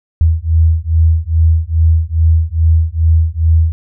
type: beating tone pair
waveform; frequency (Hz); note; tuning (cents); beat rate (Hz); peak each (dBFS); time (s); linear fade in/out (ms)
sine; 79.9 / 82.3; D#2 / E2; +47 / -2; 2.4; -11; 0.21-3.72; 0
effects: none